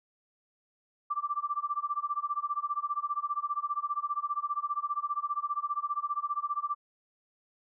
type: tone with tremolo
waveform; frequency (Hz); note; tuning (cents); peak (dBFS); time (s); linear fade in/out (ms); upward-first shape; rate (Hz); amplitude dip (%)
sine; 1173; D6; -2; -26; 1.1-6.75; 10; sine; 15; 95
effects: none